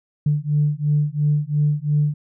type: beating tone pair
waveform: sine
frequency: 146.83 / 149.73 Hz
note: D3 / D3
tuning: 0 / +34 cents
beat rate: 2.9 Hz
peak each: -19 dBFS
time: 0.26-2.14 s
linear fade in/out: 5 ms
effects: tanh soft clip ceiling -9 dBFS